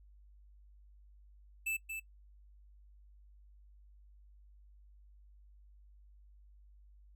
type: tone with echo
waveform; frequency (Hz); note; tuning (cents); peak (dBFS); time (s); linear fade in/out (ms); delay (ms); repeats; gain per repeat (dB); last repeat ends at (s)
square; 2637; E7; 0; -34; 1.66-1.77; 10; 230; 1; -6; 2
effects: noise-tail reverb RT60 0.1 s tail -20 dB re dry + added 50 Hz sine -57 dBFS peak until 7.15 s